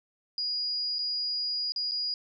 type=tone with dropouts; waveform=sine; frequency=4885 Hz; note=D#8; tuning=33 cents flat; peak=-28 dBFS; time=0.38-2.14 s; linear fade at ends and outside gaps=1 ms; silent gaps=0.985-0.99 / 1.721-1.761 / 1.912-1.918 s; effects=none